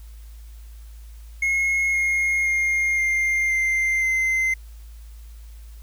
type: tone with pitch steps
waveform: triangle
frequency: 2164 / 2145 / 2127 / 2108 / 2090 / 2072 Hz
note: C#7 / C7 / C7 / C7 / C7 / C7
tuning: -42 / +42 / +28 / +12 / -2 / -17 cents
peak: -17 dBFS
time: 1.42-4.54 s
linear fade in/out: 5 ms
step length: 520 ms
effects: added 55 Hz sine -38 dBFS peak until 5.82 s + white hiss -56 dBFS RMS until 5.82 s